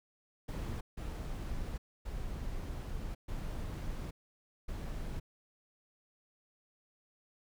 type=noise bursts at uneven times; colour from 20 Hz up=brown; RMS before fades=-39 dBFS; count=5; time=0.48-0.81 / 0.97-1.78 / 2.05-3.15 / 3.28-4.11 / 4.68-5.2 s; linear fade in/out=10 ms; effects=none